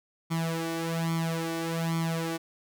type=tone with flanger; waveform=sawtooth; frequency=164.81 Hz; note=E3; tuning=in tune; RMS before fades=-30 dBFS; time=0.3-2.38 s; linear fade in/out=20 ms; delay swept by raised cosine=0.9 to 2.7 ms; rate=1.2 Hz; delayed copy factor=+0.8; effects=none